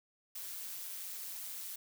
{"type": "noise with amplitude modulation", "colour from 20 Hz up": "blue", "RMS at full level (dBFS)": -41, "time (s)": [0.35, 1.76], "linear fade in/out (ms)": 5, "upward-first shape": "sine", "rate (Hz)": 186, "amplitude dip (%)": 60, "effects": []}